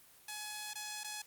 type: tone with dropouts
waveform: 5% pulse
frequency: 845 Hz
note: G#5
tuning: 30 cents sharp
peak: -29 dBFS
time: 0.28-1.22 s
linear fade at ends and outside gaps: 5 ms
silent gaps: 0.735-0.754 / 1.035-1.043 s
effects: white hiss -61 dBFS RMS until 1.26 s + Opus 24 kbps